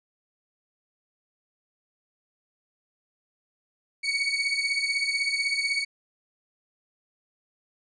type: beating tone pair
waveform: 30% pulse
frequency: 2228 / 2244 Hz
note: C#7 / C#7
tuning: +8 / +21 cents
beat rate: 16 Hz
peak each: -25 dBFS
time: 4.03-5.85 s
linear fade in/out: 20 ms
effects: resampled to 22050 Hz